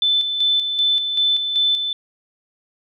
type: tone with tremolo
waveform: sine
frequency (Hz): 3520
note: A7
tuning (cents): 0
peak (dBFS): -14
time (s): 0.02-1.93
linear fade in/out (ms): 2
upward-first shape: square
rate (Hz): 2.6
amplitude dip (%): 50
effects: none